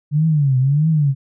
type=tone with vibrato; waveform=sine; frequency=143.6 Hz; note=D3; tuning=39 cents flat; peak=-12 dBFS; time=0.11-1.15 s; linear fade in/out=50 ms; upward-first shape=triangle; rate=1.6 Hz; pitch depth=220 cents each way; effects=none